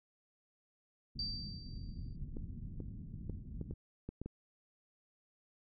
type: low-pass noise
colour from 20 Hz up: pink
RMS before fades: -45 dBFS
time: 1.15-3.74 s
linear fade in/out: 5 ms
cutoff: 210 Hz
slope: 24 dB/octave
type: tone with exponential decay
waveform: sine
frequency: 4655 Hz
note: D8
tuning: 16 cents flat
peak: -35 dBFS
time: 1.19-2.16 s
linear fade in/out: 2 ms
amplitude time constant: 210 ms
type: clicks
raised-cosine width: 3 ms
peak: -29 dBFS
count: 8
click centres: 2.369 / 2.803 / 3.297 / 3.613 / 3.71 / 4.09 / 4.216 / 4.26 s
effects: none